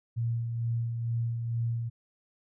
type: tone with tremolo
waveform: sine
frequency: 116.54 Hz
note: A#2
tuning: in tune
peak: -26 dBFS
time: 0.16-1.9 s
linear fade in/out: 20 ms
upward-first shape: sine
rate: 2.2 Hz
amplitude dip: 40%
effects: none